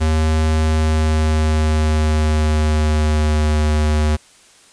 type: tone with pitch glide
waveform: square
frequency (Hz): 78.5 to 76.09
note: D#2 to D#2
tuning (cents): +16 to -38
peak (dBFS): -14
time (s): 0-4.17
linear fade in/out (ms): 20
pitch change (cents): -54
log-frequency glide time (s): 0.57-3.64
effects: white hiss -48 dBFS RMS until 4.72 s + resampled to 22050 Hz